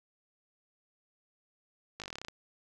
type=slowing click train; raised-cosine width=0.2 ms; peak=-23 dBFS; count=12; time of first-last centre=2-2.284 s; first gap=18 ms; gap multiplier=1.07; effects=none